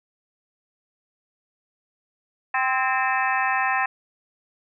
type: harmonic tone with a mistuned harmonic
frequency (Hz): 260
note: C4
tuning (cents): -11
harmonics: 3 / 4 / 5 / 6 / 7 / 8 / 9 / 10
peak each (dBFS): -25 / -26 / -31 / -32 / -25 / -38 / -35 / -30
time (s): 2.54-3.86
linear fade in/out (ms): 5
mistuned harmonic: 6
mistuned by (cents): +67
effects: none